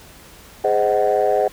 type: chord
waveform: sine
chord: Ab dominant seventh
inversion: none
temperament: just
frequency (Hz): 415.3 / 519.1 / 623 / 747.5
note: Ab4 / C5 / Eb5 / Gb5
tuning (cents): 0 / -14 / +2 / +17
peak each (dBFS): -19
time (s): 0.64-1.48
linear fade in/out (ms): 5
effects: tanh soft clip ceiling -8 dBFS + pink hiss -44 dBFS RMS until 1.52 s